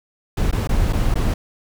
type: noise with dropouts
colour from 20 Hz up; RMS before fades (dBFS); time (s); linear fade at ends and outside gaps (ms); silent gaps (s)
brown; -18; 0.37-1.34; 5; 0.513-0.526 / 0.674-0.691 / 0.927-0.931 / 1.142-1.155
effects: none